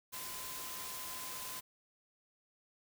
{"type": "tone in noise", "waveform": "sine", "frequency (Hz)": 1026, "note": "C6", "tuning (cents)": -34, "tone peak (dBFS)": -51, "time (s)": [0.12, 1.61], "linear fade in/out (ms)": 20, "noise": "white", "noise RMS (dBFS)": -44, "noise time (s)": [0.12, 1.61], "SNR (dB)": -10, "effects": []}